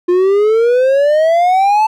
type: exponential sweep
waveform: triangle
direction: up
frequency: 350 to 885 Hz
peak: -6 dBFS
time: 0.08-1.87 s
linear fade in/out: 10 ms
effects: none